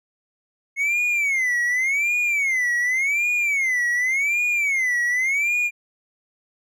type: tone with vibrato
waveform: triangle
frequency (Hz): 2167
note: C#7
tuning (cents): -40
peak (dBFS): -17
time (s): 0.76-5.71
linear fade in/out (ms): 50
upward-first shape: sine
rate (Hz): 0.88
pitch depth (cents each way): 210
effects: none